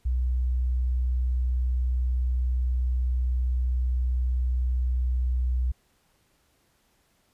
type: tone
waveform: sine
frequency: 62.3 Hz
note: B1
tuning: 16 cents sharp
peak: -22 dBFS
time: 0.05-5.72 s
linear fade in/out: 10 ms
effects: pink hiss -67 dBFS RMS until 7.33 s + resampled to 32000 Hz